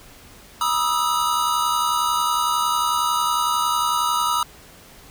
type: tone cluster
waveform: square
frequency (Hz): 963 / 1236 / 1307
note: B5 / D#6 / E6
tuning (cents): -44 / -12 / -15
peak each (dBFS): -24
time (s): 0.61-4.43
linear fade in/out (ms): 2
effects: pink hiss -46 dBFS RMS until 5.1 s